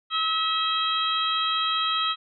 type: harmonic tone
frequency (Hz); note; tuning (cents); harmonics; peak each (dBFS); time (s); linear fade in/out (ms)
645; E5; -38; 2 / 3 / 4 / 5 / 6; -25 / -37 / -35 / -27 / -30; 0.1-2.16; 50
effects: none